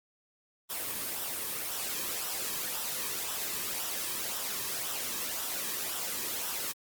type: noise with flanger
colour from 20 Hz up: white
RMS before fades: -35 dBFS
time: 0.69-6.73 s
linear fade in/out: 20 ms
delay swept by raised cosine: 0.44 to 1.44 ms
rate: 1.9 Hz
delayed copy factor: -0.5
effects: Opus 24 kbps